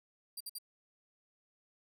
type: tone bursts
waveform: 15% pulse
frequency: 4731 Hz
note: D8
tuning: 12 cents sharp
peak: -34 dBFS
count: 3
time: 0.37-0.585 s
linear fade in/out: 5 ms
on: 35 ms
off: 55 ms
effects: none